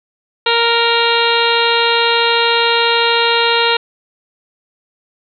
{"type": "harmonic tone with a mistuned harmonic", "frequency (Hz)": 466.2, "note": "A#4", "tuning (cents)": 0, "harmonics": [1, 2, 3, 4, 5, 6, 7, 8, 9], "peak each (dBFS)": [-17, -17, -19, -23, -22, -19, -23, -20, -22], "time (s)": [0.46, 3.77], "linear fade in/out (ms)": 5, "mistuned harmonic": 9, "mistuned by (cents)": -28, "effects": []}